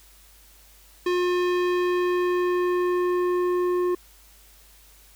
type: tone with low-pass filter sweep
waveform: square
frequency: 357.6 Hz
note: F4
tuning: 41 cents sharp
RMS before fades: -23 dBFS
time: 1.06-3.95 s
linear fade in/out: 5 ms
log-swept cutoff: 4000 to 980 Hz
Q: 0.85
effects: added 50 Hz sine -54 dBFS peak until 5.15 s + white hiss -54 dBFS RMS until 5.15 s